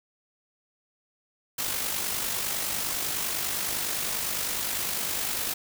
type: noise with amplitude modulation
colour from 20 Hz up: white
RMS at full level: -28 dBFS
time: 1.58-5.54 s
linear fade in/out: 10 ms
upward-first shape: sine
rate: 49.9 Hz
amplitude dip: 40%
effects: none